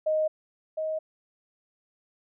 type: tone pair in turn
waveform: sine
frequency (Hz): 622.3 / 628.8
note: D#5 / D#5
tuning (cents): 0 / +18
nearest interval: unison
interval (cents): 18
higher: second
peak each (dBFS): -22 / -27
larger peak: first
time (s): 0.06-0.28 / 0.77-0.99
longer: neither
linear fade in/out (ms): 10
effects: none